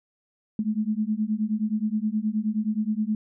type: beating tone pair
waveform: sine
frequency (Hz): 210 / 219.5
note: G#3 / A3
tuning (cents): +19 / -4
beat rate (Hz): 9.5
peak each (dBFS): -26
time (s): 0.59-3.15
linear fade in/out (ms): 2
effects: none